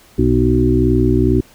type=harmonic tone with a mistuned harmonic; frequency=62.3 Hz; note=B1; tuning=16 cents sharp; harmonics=1 / 2 / 4 / 5 / 6; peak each=-17 / -17 / -17 / -17 / -17 dBFS; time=0.18-1.41 s; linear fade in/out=10 ms; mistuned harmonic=1; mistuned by=+26 cents; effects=pink hiss -47 dBFS RMS until 1.54 s